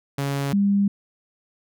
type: tone pair in turn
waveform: sawtooth / sine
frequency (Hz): 139.7 / 200.3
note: C#3 / G3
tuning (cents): +14 / +38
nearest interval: tritone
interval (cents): 624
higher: second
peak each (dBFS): -19 / -16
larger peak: second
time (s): 0.18-0.53 / 0.53-0.88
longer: neither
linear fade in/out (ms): 5
effects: none